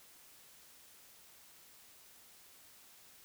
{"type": "silence", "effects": ["white hiss -60 dBFS RMS until 3.24 s"]}